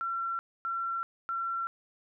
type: tone bursts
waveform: sine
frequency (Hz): 1358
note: F6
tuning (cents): -49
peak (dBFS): -30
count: 3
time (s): 0.01-1.67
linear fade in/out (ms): 0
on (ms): 380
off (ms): 260
effects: none